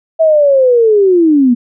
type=linear sweep; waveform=sine; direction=down; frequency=655 to 232.3 Hz; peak=-5 dBFS; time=0.19-1.55 s; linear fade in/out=20 ms; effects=none